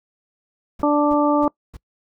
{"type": "noise bursts", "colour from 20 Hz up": "brown", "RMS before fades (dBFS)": -36, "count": 4, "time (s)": [0.79, 1.77], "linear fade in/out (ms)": 5, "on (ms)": 35, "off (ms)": 280}
{"type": "harmonic tone", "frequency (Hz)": 293.7, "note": "D4", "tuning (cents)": 0, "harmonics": [1, 2, 3, 4], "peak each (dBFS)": [-17, -20, -22, -23], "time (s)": [0.83, 1.48], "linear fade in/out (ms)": 2}
{"effects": ["noise-tail reverb RT60 0.1 s tail -24 dB re dry"]}